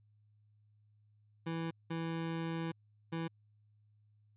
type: tone bursts at uneven times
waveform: 25% pulse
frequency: 164.81 Hz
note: E3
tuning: in tune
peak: -32 dBFS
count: 3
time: 1.46-1.71 / 1.9-2.72 / 3.12-3.28 s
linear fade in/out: 10 ms
effects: added 105 Hz sine -65 dBFS peak until 4.36 s + resampled to 8000 Hz